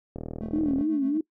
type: click train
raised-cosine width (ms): 2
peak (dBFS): -21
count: 27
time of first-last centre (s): 0.16-0.81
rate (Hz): 40
type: tone with tremolo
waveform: triangle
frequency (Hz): 220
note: A3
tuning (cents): 0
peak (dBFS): -28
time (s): 0.41-1.18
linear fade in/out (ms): 10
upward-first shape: triangle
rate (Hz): 8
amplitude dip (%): 85
type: tone with vibrato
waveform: sine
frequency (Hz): 291.3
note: D4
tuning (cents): -14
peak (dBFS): -22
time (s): 0.53-1.21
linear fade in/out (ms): 5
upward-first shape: triangle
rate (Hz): 3.4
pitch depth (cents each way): 170
effects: noise-tail reverb RT60 0.1 s tail -22 dB re dry